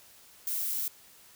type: noise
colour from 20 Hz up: violet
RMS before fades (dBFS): -32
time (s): 0.47-0.88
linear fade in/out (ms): 2
effects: white hiss -56 dBFS RMS until 1.35 s